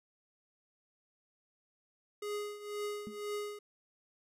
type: tone with tremolo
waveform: square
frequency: 414.6 Hz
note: G#4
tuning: 3 cents flat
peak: -35 dBFS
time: 2.22-3.59 s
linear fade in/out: 5 ms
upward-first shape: triangle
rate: 2 Hz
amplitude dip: 80%
type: tone with exponential decay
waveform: sine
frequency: 215.1 Hz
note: A3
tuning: 39 cents flat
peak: -37 dBFS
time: 3.07-3.22 s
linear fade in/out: 0 ms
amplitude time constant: 32 ms
effects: resampled to 32000 Hz